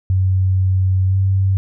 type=tone with pitch glide; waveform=sine; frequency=94 to 96.14 Hz; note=F#2 to G2; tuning=+28 to -33 cents; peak=-12 dBFS; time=0.1-1.57 s; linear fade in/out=0 ms; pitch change=+39 cents; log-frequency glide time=1.07-1.16 s; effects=none